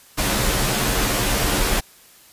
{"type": "noise with comb filter", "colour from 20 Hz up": "pink", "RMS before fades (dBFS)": -20, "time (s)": [0.17, 1.81], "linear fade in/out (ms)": 20, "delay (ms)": 12, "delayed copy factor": -0.75, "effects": ["white hiss -49 dBFS RMS until 2.32 s", "resampled to 32000 Hz"]}